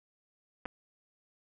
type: clicks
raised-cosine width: 0.5 ms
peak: -23 dBFS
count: 2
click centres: 0.655 / 0.659 s
effects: none